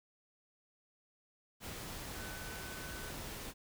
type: tone in noise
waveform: sine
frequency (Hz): 1510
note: F#6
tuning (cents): +35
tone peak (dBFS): -50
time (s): 2.14-3.13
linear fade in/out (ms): 50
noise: pink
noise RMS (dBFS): -45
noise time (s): 1.6-3.54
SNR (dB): -8
effects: none